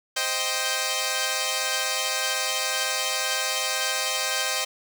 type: chord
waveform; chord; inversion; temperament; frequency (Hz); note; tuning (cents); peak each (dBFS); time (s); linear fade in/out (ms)
5% pulse; C minor; none; equal with one note detuned; 523.3 / 624.8 / 784; C5 / Eb5 / G5; 0 / +7 / 0; -17; 0.16-4.65; 10
effects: none